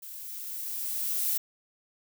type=noise with level ramp; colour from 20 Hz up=violet; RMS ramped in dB=-43 to -27 dBFS; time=0.02-1.38 s; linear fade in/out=10 ms; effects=none